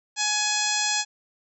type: harmonic tone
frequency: 841 Hz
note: G#5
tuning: 22 cents sharp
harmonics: 1 / 2 / 3 / 4 / 5 / 6 / 7 / 8 / 9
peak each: -31 / -31 / -31 / -31 / -31 / -31 / -31 / -31 / -31 dBFS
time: 0.16-1.05 s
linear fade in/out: 50 ms
effects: none